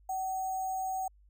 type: tone with sample-and-hold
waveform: sine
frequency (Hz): 756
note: F#5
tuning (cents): +37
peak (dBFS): -31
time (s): 0.09-1.08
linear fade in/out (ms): 5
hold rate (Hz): 7350
effects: added 50 Hz sine -58 dBFS peak until 1.29 s